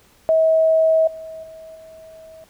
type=tone with level steps; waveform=sine; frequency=642 Hz; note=E5; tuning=46 cents flat; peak=-12 / -31 / -36 / -39 dBFS; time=0.29-2.44 s; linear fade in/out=0 ms; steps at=1.07 / 1.43 / 1.75 s; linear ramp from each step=5 ms; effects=pink hiss -54 dBFS RMS until 2.49 s